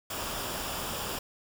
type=noise with comb filter; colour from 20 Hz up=pink; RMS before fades=-35 dBFS; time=0.1-1.19 s; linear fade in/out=5 ms; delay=0.48 ms; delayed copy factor=-0.5; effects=none